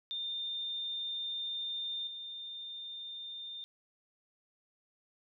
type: tone with level steps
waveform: sine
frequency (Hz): 3613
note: A7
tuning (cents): +45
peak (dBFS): -35 / -41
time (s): 0.11-3.64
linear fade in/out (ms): 0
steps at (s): 2.07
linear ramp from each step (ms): 2
effects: none